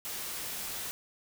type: noise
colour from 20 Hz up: white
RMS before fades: -38 dBFS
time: 0.05-0.91 s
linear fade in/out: 0 ms
effects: none